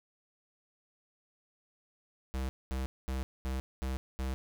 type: tone bursts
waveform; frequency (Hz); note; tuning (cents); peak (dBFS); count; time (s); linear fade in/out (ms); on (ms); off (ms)
square; 65.41; C2; 0; -33; 6; 2.34-4.34; 0; 150; 220
effects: none